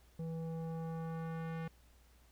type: tone with low-pass filter sweep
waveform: square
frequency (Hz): 163.3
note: E3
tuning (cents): -16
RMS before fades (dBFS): -41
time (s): 0.19-1.68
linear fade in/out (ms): 5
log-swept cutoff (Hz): 440 to 2200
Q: 1.2
effects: added 60 Hz sine -63 dBFS peak until 2.31 s + pink hiss -69 dBFS RMS until 2.31 s